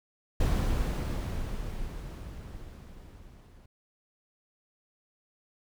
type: noise with level ramp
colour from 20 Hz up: brown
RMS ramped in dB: -25 to -53 dBFS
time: 0.4-3.66 s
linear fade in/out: 5 ms
effects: none